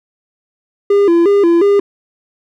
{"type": "tone with vibrato", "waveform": "triangle", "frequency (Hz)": 370, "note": "F#4", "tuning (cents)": 0, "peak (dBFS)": -5, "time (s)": [0.9, 1.8], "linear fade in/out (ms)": 5, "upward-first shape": "square", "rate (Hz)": 2.8, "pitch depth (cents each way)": 150, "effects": []}